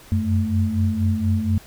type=tone cluster; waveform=sine; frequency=90.8 / 95 / 219.3 Hz; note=F#2 / F#2 / A3; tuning=-32 / +46 / -6 cents; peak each=-22 dBFS; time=0.12-1.58 s; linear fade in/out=0 ms; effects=pink hiss -46 dBFS RMS until 1.66 s